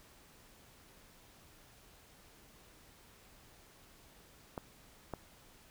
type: clicks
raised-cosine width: 1 ms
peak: -25 dBFS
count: 2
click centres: 4.578 / 5.137 s
effects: pink hiss -61 dBFS RMS until 5.7 s